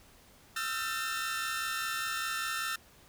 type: tone cluster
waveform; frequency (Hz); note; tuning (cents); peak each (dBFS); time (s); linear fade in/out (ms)
sawtooth; 1297 / 1362 / 1551 / 1801; E6 / F6 / G6 / A6; -28 / -44 / -19 / +40; -36 / -33 / -39 / -33; 0.56-2.76; 5
effects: pink hiss -59 dBFS RMS until 3.08 s